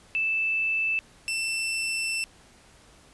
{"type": "tone pair in turn", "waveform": ["sine", "sawtooth"], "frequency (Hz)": [2638, 2673], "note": ["E7", "E7"], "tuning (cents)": [1, 23], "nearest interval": "unison", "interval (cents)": 22, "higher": "second", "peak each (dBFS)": -23, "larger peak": "neither", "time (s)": [[0.15, 0.99], [1.28, 2.24]], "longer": "second", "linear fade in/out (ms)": 0, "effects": ["pink hiss -55 dBFS RMS until 3.13 s", "resampled to 24000 Hz"]}